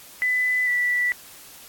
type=tone pair in turn; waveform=sine; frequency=2000 / 1964.5 Hz; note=B6 / B6; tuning=+21 / -10 cents; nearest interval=unison; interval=31 cents; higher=first; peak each=-19 dBFS; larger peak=neither; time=0.22-0.67 / 0.67-1.12 s; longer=neither; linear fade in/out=0 ms; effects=white hiss -45 dBFS RMS until 1.68 s + AAC 64 kbps